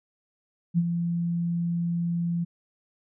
sine tone with ADSR envelope, 170.9 Hz, F3, 37 cents flat, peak -17 dBFS, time 0.74-2.45 s, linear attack 39 ms, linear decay 46 ms, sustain -7 dB, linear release 18 ms, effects none

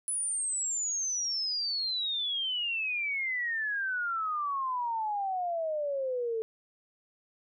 sine exponential sweep, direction down, 10090 to 438.8 Hz, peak -29 dBFS, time 0.08-6.42 s, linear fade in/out 0 ms, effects none

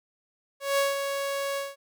sawtooth tone with ADSR envelope, 556 Hz, C#5, 5 cents sharp, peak -17 dBFS, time 0.6-1.76 s, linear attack 180 ms, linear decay 170 ms, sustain -7 dB, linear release 190 ms, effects none

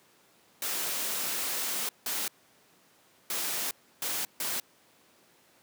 white noise bursts at uneven times, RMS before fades -32 dBFS, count 5, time 0.62-1.89 / 2.06-2.28 / 3.3-3.71 / 4.02-4.25 / 4.4-4.6 s, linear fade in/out 2 ms, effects pink hiss -62 dBFS RMS until 5.62 s + high-pass 200 Hz 12 dB/octave

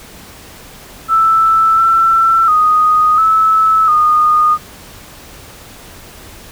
sine tone with pitch steps, 1321 / 1339 / 1244 / 1304 / 1228 Hz, E6 / E6 / D#6 / E6 / D#6, +3 / +27 / -1 / -19 / -23 cents, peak -7 dBFS, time 1.08-4.58 s, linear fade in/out 50 ms, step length 700 ms, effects pink hiss -36 dBFS RMS until 6.51 s

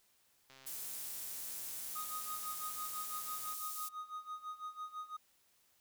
click train, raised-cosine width 0.2 ms, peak -40 dBFS, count 405, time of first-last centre 0.5-3.538 s, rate 133 Hz
pink high-pass noise, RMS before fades -44 dBFS, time 0.66-3.89 s, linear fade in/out 10 ms, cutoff 9100 Hz, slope 12 dB/octave
triangle tone with tremolo, 1244.5 Hz, D#6, in tune, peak -38 dBFS, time 1.95-5.17 s, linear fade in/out 10 ms, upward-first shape sine, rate 6 Hz, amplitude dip 85%
effects white hiss -72 dBFS RMS until 5.8 s

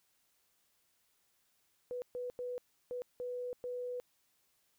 sine tone bursts at uneven times, 493.9 Hz, B4, in tune, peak -37 dBFS, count 6, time 1.91-2.02 / 2.15-2.3 / 2.39-2.58 / 2.91-3.02 / 3.2-3.53 / 3.64-4 s, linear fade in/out 0 ms, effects white hiss -75 dBFS RMS until 4.78 s

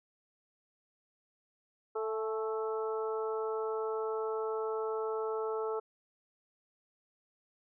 harmonic tone with a mistuned harmonic, 220 Hz, A3, in tune, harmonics 2 / 3 / 4 / 5 / 6, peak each -33 / -45 / -42 / -46 / -42 dBFS, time 1.95-5.8 s, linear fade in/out 10 ms, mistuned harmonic 4, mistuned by -25 cents, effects none

